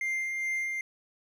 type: tone with tremolo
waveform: triangle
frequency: 2101 Hz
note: C7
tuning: 7 cents sharp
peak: -26 dBFS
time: 0.01-0.81 s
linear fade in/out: 2 ms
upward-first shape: sine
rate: 2.4 Hz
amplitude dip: 30%
effects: none